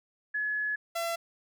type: tone pair in turn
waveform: sine / sawtooth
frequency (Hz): 1700 / 674.6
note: G#6 / E5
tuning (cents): +40 / +40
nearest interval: octave + major third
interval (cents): 1600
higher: first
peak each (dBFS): -28 / -26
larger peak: second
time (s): 0.34-0.76 / 0.95-1.16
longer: first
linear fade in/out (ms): 10
effects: none